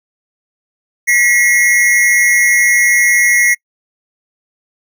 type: tone pair together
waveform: square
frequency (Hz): 1936.6 / 2149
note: B6 / C7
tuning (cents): -34 / +46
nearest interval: major second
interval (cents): 180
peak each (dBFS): -12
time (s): 1.07-3.55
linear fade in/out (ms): 20
effects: noise-tail reverb RT60 0.1 s tail -26 dB re dry